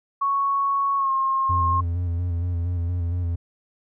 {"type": "tone with pitch glide", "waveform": "sine", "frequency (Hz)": [1108.7, 1070.3], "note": ["C#6", "C6"], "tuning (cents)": [0, 39], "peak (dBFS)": -19, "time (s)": [0.21, 1.81], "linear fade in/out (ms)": 10, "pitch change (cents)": -61, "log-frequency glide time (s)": [0.97, 1.11]}
{"type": "tone with vibrato", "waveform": "triangle", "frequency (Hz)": 86.9, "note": "F2", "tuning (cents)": -8, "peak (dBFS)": -20, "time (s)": [1.49, 3.36], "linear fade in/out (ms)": 10, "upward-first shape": "square", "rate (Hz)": 4.3, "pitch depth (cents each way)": 35}
{"effects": []}